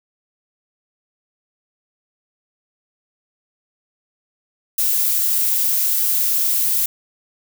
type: noise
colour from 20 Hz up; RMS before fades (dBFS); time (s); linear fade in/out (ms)
violet; -18; 4.78-6.86; 5
effects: none